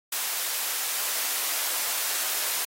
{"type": "high-pass noise", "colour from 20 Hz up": "white", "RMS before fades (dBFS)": -28, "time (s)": [0.12, 2.65], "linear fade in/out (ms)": 5, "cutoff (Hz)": 600, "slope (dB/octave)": 12, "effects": ["AAC 48 kbps"]}